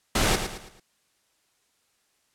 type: noise with echo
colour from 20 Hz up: pink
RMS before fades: -22 dBFS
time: 0.15-0.36 s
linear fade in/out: 5 ms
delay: 110 ms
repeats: 4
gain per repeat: -8 dB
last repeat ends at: 0.8 s
effects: white hiss -69 dBFS RMS until 2.34 s + low-pass 10000 Hz 12 dB/octave